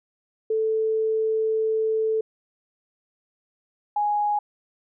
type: tone pair in turn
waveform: sine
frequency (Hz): 440 / 830.6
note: A4 / G#5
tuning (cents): 0 / 0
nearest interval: major seventh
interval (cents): 1100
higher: second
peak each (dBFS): -20 / -20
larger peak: neither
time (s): 0.5-2.21 / 3.96-4.39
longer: first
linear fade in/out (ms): 5
effects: none